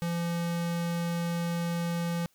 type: tone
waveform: square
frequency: 170.5 Hz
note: F3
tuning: 41 cents flat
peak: -29 dBFS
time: 0.02-2.26 s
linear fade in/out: 0 ms
effects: white hiss -68 dBFS RMS until 2.34 s